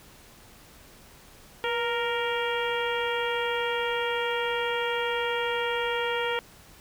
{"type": "harmonic tone with a mistuned harmonic", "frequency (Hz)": 466.2, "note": "A#4", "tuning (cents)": 0, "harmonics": [1, 2, 3, 4, 5, 6, 7], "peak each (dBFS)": [-29, -32, -34, -35, -36, -37, -37], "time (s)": [1.64, 6.39], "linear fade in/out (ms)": 0, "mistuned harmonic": 1, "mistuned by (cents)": 51, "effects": ["pink hiss -52 dBFS RMS until 6.8 s"]}